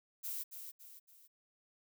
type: noise with echo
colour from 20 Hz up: violet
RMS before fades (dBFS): -41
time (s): 0.23-0.44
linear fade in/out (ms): 20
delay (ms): 280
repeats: 3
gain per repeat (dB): -7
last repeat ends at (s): 1.28
effects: none